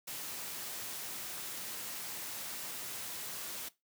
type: noise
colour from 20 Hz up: white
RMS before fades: -42 dBFS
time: 0.07-3.69 s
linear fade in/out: 10 ms
effects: noise-tail reverb RT60 0.2 s tail -18 dB re dry + high-pass 100 Hz 12 dB/octave